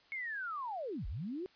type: linear two-way sweep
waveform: sine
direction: down then up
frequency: 2200 to 33.95 to 385.3 Hz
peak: -37 dBFS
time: 0.12-1.46 s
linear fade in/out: 0 ms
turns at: 1.07 s
effects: white hiss -65 dBFS RMS until 1.55 s + resampled to 11025 Hz